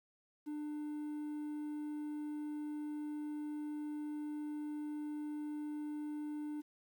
triangle tone, 298.8 Hz, D4, 30 cents sharp, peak -37 dBFS, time 0.46-6.62 s, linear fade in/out 20 ms, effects 11-bit

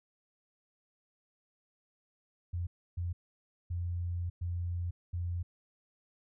sine tone bursts at uneven times, 87.31 Hz, F2, in tune, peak -32 dBFS, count 5, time 2.53-2.67 / 2.97-3.13 / 3.7-4.3 / 4.41-4.91 / 5.13-5.43 s, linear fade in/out 10 ms, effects none

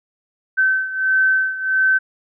sine beating tone pair, 1536 / 1537.5 Hz, G6 / G6, -36 / -34 cents, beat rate 1.5 Hz, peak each -16 / -20 dBFS, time 0.57-1.99 s, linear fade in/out 20 ms, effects none

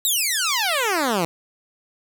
10% pulse exponential sweep, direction down, 3949 to 159 Hz, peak -11 dBFS, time 0.05-1.25 s, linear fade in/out 0 ms, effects none

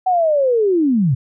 sine linear sweep, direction down, 758 to 117.2 Hz, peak -12 dBFS, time 0.06-1.15 s, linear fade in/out 10 ms, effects none

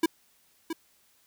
square tone with echo, 327 Hz, E4, 14 cents flat, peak -20 dBFS, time 0.03-0.06 s, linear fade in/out 5 ms, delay 670 ms, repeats 1, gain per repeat -10 dB, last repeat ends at 0.73 s, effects white hiss -65 dBFS RMS until 1.26 s

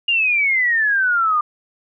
sine exponential sweep, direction down, 2845 to 1193 Hz, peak -14 dBFS, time 0.08-1.41 s, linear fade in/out 5 ms, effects none

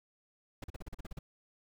brown noise bursts, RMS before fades -41 dBFS, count 10, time 0.62-1.19 s, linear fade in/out 5 ms, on 21 ms, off 40 ms, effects none

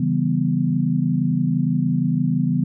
sine chord, C# half-diminished seventh, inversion none, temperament equal, 138.59 / 164.81 / 196 / 246.9 Hz, C#3 / E3 / G3 / B3, 0 / 0 / 0 / 0 cents, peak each -23 / -21 / -25 / -22 dBFS, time 0-2.64 s, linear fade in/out 5 ms, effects none

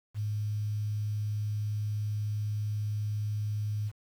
sine tone with quantisation, 105.4 Hz, G#2, 26 cents sharp, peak -29 dBFS, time 0.14-3.92 s, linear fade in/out 50 ms, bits 9, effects none

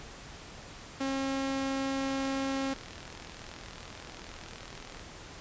sawtooth tone, 270.2 Hz, C#4, 44 cents flat, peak -26 dBFS, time 1-2.74 s, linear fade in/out 10 ms
click train, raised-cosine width 0.2 ms, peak -28 dBFS, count 124, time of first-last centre 2.01-4.995 s, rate 41.2 Hz
effects pink hiss -47 dBFS RMS until 5.4 s + resampled to 16000 Hz

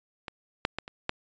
clicks, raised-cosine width 0.3 ms, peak -20 / -8 / -15 / -25 / -11 dBFS, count 5, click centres 0.282 / 0.651 / 0.786 / 0.879 / 1.094 s, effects resampled to 16000 Hz

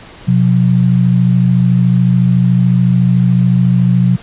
sine tone pair together, 126.18 / 180 Hz, B2 / F#3, +38 / -47 cents, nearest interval tritone, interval 615 cents, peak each -10 dBFS, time 0.27-4.17 s, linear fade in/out 20 ms, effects pink hiss -36 dBFS RMS until 4.22 s + resampled to 8000 Hz

